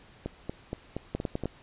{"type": "two click trains", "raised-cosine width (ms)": 2, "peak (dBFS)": [-19, -16], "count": [6, 4], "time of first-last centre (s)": [[0.26, 1.436], [1.15, 1.456]], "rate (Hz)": [4.25, 9.79], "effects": ["pink hiss -55 dBFS RMS until 1.62 s", "resampled to 8000 Hz"]}